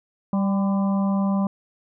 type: harmonic tone with a mistuned harmonic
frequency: 196 Hz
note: G3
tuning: in tune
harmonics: 1 / 3 / 4 / 5 / 6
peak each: -19 / -32 / -35 / -33 / -39 dBFS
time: 0.33-1.47 s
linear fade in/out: 2 ms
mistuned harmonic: 5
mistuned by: +53 cents
effects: none

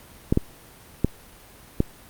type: clicks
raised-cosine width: 3 ms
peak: -5 dBFS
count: 4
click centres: 0.325 / 0.374 / 1.046 / 1.804 s
effects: pink hiss -48 dBFS RMS until 2.09 s + Opus 32 kbps

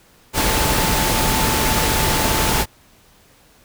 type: tone in noise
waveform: sine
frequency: 880 Hz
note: A5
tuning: in tune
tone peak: -25 dBFS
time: 0.33-2.66 s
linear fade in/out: 50 ms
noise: pink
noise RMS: -18 dBFS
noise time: 0.33-2.66 s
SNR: -10 dB
effects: pink hiss -52 dBFS RMS until 3.64 s

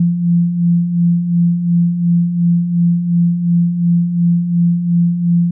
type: beating tone pair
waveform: sine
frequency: 170 / 172.8 Hz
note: F3 / F3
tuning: -46 / -18 cents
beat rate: 2.8 Hz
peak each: -19 / -11 dBFS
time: 0-5.51 s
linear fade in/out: 5 ms
effects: none

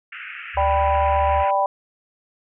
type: band-pass noise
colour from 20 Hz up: white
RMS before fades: -35 dBFS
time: 0.12-1.51 s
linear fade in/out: 5 ms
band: 1300 to 2800 Hz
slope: 96 dB/octave
type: tone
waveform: sine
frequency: 73 Hz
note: D2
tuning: 10 cents flat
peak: -23 dBFS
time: 0.54-1.45 s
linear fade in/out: 50 ms
type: chord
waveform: sine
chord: G major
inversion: second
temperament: equal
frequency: 587.3 / 784 / 987.8 Hz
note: D5 / G5 / B5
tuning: 0 / 0 / 0 cents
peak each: -22 / -20 / -21 dBFS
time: 0.57-1.66 s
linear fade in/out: 2 ms
effects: none

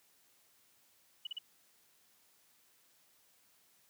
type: tone bursts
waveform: sine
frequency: 2947 Hz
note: F#7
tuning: 8 cents flat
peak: -37 dBFS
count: 3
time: 1.25-1.386 s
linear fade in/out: 5 ms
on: 20 ms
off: 38 ms
effects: white hiss -69 dBFS RMS until 3.89 s + high-pass 80 Hz 12 dB/octave

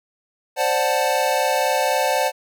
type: chord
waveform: square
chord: D dominant seventh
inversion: third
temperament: equal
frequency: 523.3 / 587.3 / 740 / 880 Hz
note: C5 / D5 / F#5 / A5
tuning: 0 / 0 / 0 / 0 cents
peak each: -24 dBFS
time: 0.56-2.32 s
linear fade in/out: 50 ms
effects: none

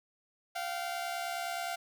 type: tone pair together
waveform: sawtooth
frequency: 696.4 / 766 Hz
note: F5 / G5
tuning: -5 / -40 cents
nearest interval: major second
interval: 165 cents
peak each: -32 / -36 dBFS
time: 0.55-1.76 s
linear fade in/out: 10 ms
effects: none

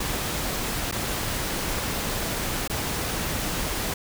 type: noise with dropouts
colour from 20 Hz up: pink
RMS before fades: -28 dBFS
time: 0-3.94 s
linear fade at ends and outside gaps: 5 ms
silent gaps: 0.914-0.923 / 2.677-2.697 s
effects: none

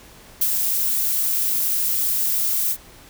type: noise with ADSR envelope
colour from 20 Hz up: violet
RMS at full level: -17 dBFS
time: 0.41-2.77 s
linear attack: 8 ms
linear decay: 42 ms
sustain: -4 dB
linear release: 59 ms
effects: pink hiss -46 dBFS RMS until 3.09 s

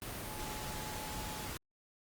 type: tone in noise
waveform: sine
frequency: 856 Hz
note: A5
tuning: 48 cents flat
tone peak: -47 dBFS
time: 0.25-1.47 s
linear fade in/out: 0 ms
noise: pink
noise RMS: -42 dBFS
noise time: 0.02-1.57 s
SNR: -8 dB
effects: Opus 32 kbps

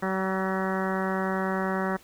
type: harmonic tone with a mistuned harmonic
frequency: 190 Hz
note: F#3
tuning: 46 cents sharp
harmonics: 1 / 2 / 3 / 4 / 5 / 6 / 7 / 8 / 9 / 10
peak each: -29 / -32 / -34 / -35 / -36 / -37 / -37 / -38 / -39 / -39 dBFS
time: 0.02-1.97 s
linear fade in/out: 10 ms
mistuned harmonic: 8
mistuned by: -16 cents
effects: pink hiss -54 dBFS RMS until 2.03 s

